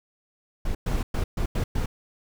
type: noise bursts at uneven times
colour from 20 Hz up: brown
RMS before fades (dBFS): -25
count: 6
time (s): 0.65-0.75 / 0.86-1.03 / 1.14-1.24 / 1.37-1.46 / 1.55-1.64 / 1.75-1.86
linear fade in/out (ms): 5
effects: none